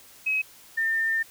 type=tone pair in turn; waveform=sine; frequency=2551 / 1803.8 Hz; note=D#7 / A6; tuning=+43 / +43 cents; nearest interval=tritone; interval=600 cents; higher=first; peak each=-22 dBFS; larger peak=neither; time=0.26-0.42 / 0.77-1.23 s; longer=second; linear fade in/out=10 ms; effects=white hiss -51 dBFS RMS until 1.3 s